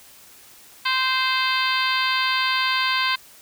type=harmonic tone; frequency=520 Hz; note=C5; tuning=11 cents flat; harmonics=2 / 3 / 4 / 5 / 6 / 7 / 8 / 9; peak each=-24 / -26 / -27 / -28 / -29 / -29 / -30 / -31 dBFS; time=0.85-3.16 s; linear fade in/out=10 ms; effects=white hiss -48 dBFS RMS until 3.41 s